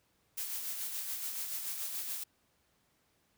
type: noise with tremolo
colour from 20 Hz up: blue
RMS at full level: -37 dBFS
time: 0.37-2.24 s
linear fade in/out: 10 ms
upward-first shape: sine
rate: 7 Hz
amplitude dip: 40%
effects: pink hiss -73 dBFS RMS until 3.37 s + high-pass 60 Hz 12 dB/octave